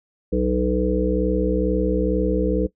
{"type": "harmonic tone", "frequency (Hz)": 62.2, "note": "B1", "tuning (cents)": 13, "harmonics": [1, 3, 5, 7, 8], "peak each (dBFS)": [-24, -24, -24, -24, -24], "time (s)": [0.32, 2.67], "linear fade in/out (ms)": 10, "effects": ["noise-tail reverb RT60 0.1 s tail -19 dB re dry"]}